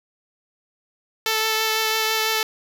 5% pulse tone with vibrato, 440 Hz, A4, in tune, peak -8 dBFS, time 1.26-2.43 s, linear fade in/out 2 ms, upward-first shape triangle, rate 6 Hz, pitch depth 14 cents each way, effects none

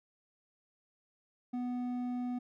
sine tone with hard clipping, 246.9 Hz, B3, in tune, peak -35 dBFS, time 1.53-2.39 s, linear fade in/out 10 ms, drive 6 dB, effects none

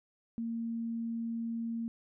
sine tone, 230 Hz, A#3, 23 cents flat, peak -33 dBFS, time 0.38-1.88 s, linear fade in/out 0 ms, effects none

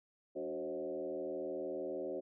sine tone with frequency modulation, 453.2 Hz, A#4, 49 cents flat, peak -37 dBFS, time 0.35-2.21 s, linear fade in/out 20 ms, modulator 80.1 Hz, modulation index 2, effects none

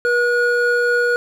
triangle tone pair together, 481.7 / 1449 Hz, B4 / F#6, -43 / -37 cents, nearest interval octave + perfect fifth, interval 1906 cents, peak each -15 dBFS, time 0.05-1.16 s, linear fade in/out 0 ms, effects none

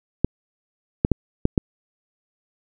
clicks, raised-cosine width 3 ms, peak -3 dBFS, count 5, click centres 0.246 / 1.049 / 1.117 / 1.454 / 1.578 s, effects none

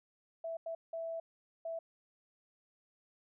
sine tone bursts at uneven times, 659.3 Hz, E5, in tune, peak -37 dBFS, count 4, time 0.44-0.57 / 0.66-0.75 / 0.93-1.2 / 1.65-1.79 s, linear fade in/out 5 ms, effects none

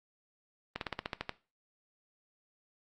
slowing click train, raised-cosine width 0.3 ms, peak -18 dBFS, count 9, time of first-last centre 0.76-1.294 s, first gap 52 ms, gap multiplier 1.07, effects noise-tail reverb RT60 0.3 s tail -17 dB re dry + Opus 32 kbps

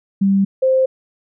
sine tone pair in turn, 196 / 523.3 Hz, G3 / C5, 0 / 0 cents, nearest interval octave + perfect fourth, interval 1700 cents, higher second, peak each -11 / -11 dBFS, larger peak neither, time 0.21-0.45 / 0.62-0.86 s, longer neither, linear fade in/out 10 ms, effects none

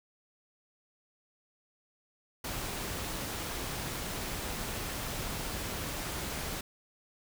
pink noise, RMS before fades -37 dBFS, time 2.44-6.61 s, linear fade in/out 5 ms, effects none

